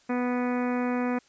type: harmonic tone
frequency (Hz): 246.9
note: B3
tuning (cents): 0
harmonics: 1 / 2 / 3 / 4 / 5 / 6 / 7 / 8 / 9 / 10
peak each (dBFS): -26 / -32 / -36 / -38 / -40 / -42 / -43 / -44 / -45 / -46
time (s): 0.09-1.19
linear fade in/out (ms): 10
effects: white hiss -61 dBFS RMS until 1.28 s + resampled to 16000 Hz